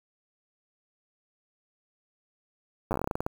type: slowing click train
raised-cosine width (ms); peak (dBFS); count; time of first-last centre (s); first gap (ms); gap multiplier
1; -15; 14; 2.91-3.265; 9; 1.17
effects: 7-bit